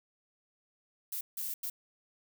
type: noise bursts at uneven times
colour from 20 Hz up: violet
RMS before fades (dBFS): -37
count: 3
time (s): 1.12-1.21 / 1.37-1.54 / 1.63-1.7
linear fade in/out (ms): 5
effects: none